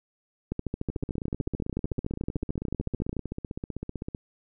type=two click trains; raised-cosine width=3 ms; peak=-20 / -16 dBFS; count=52 / 37; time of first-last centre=0.9-4.148 / 0.52-3.167 s; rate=15.7 / 13.6 Hz; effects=none